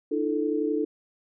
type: tone cluster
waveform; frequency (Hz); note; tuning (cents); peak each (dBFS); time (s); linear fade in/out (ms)
sine; 302 / 333.5 / 438.8; D4 / E4 / A4; +48 / +20 / -5; -27 / -30 / -27; 0.11-0.85; 10
effects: none